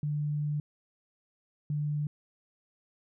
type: tone pair in turn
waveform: sine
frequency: 148.2 / 148.2 Hz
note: D3 / D3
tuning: +16 / +16 cents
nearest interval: unison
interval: 0 cents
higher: neither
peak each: -28 dBFS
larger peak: neither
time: 0.03-0.6 / 1.7-2.07 s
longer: first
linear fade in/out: 2 ms
effects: none